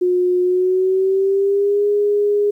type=tone with pitch glide; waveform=sine; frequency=360.4 to 411.6 Hz; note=F#4 to G#4; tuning=-45 to -16 cents; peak=-13 dBFS; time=0.01-2.51 s; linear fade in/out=10 ms; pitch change=+229 cents; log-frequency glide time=0.42-1.87 s; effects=9-bit